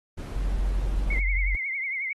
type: noise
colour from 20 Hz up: brown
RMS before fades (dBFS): -34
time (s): 0.17-1.2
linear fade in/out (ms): 10
type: tone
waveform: sine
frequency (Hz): 46.25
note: F#1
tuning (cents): 0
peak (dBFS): -22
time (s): 0.36-1.55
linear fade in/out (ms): 0
type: tone with vibrato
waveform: sine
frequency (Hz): 2144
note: C7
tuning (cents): +42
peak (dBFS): -27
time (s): 1.1-2.13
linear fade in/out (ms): 5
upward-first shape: triangle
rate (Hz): 11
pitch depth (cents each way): 100
effects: AAC 32 kbps